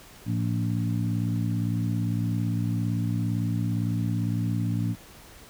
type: harmonic tone with a mistuned harmonic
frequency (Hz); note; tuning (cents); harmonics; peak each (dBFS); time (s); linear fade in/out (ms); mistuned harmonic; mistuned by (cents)
57.7; A#1; -17; 2 / 3 / 4 / 5; -26 / -30 / -32 / -34; 0.25-4.96; 50; 2; -64
effects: pink hiss -49 dBFS RMS until 5.49 s